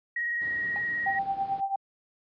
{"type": "tone with vibrato", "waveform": "sine", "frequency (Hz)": 1892, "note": "A#6", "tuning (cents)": 25, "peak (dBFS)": -27, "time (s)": [0.16, 1.19], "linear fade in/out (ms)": 5, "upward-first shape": "sine", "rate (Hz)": 19, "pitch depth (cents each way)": 15}
{"type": "noise", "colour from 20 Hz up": "brown", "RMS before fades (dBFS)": -41, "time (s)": [0.41, 1.61], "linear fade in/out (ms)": 10}
{"type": "tone with exponential decay", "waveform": "triangle", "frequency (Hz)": 822, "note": "G#5", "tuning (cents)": -18, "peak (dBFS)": -30, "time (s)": [0.76, 0.85], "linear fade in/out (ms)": 0, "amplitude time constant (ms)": 19}
{"type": "tone with tremolo", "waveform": "sine", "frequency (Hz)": 784, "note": "G5", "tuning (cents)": 0, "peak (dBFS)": -23, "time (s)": [1.06, 1.76], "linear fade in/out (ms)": 5, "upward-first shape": "triangle", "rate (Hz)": 9.1, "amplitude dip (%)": 85}
{"effects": ["high-pass 150 Hz 12 dB/octave", "resampled to 11025 Hz"]}